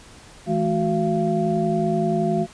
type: tone cluster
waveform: sine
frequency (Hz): 163.3 / 213.9 / 367.9 / 684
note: E3 / A3 / F#4 / F5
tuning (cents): -16 / -49 / -10 / -36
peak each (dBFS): -24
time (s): 0.46-2.47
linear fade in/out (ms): 50
effects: pink hiss -46 dBFS RMS until 2.53 s + resampled to 22050 Hz